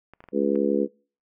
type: clicks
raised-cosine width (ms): 0.5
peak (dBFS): -30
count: 5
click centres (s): 0.136 / 0.205 / 0.24 / 0.287 / 0.557
type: harmonic tone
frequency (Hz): 70.4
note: C#2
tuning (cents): +27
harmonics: 3 / 4 / 5 / 6 / 7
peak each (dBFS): -26 / -26 / -26 / -26 / -26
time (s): 0.32-0.88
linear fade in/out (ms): 50
effects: noise-tail reverb RT60 0.4 s tail -25 dB re dry